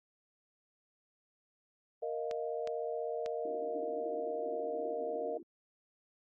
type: chord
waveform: sine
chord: Bb suspended fourth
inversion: none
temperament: equal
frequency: 466.2 / 622.3 / 698.5 Hz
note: Bb4 / Eb5 / F5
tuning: 0 / 0 / 0 cents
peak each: -37 / -39 / -42 dBFS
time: 2.02-5.38 s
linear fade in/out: 10 ms
type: clicks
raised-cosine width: 0.2 ms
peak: -27 dBFS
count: 3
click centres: 2.312 / 2.674 / 3.261 s
type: band-pass noise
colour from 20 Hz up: pink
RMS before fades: -47 dBFS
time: 3.45-5.43 s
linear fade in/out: 5 ms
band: 270 to 380 Hz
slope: 96 dB/octave
effects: Opus 48 kbps